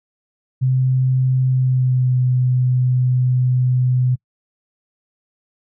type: tone with pitch glide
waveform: sine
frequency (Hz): 129.5 to 126.47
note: C3 to B2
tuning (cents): -17 to +42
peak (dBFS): -13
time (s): 0.61-4.16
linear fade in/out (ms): 20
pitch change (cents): -41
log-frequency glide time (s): 1.47-2.19
effects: noise-tail reverb RT60 0.1 s tail -26 dB re dry